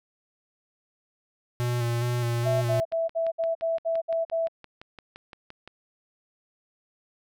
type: tone with vibrato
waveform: square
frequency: 120 Hz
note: B2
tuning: 49 cents flat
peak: -25 dBFS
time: 1.6-2.8 s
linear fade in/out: 0 ms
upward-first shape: square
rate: 2.4 Hz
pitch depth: 24 cents each way
type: tone bursts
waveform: sine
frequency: 659.3 Hz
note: E5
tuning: in tune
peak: -23 dBFS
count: 9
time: 2.45-4.484 s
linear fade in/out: 20 ms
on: 170 ms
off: 63 ms
type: click train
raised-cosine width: 0.3 ms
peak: -27 dBFS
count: 18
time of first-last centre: 2.75-5.676 s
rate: 5.81 Hz
effects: none